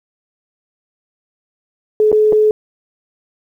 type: tone with dropouts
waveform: sine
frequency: 428.1 Hz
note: A4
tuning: 47 cents flat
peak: -8 dBFS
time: 2-2.51 s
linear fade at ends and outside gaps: 1 ms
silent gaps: 2.117-2.127 / 2.324-2.329 s
effects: 8-bit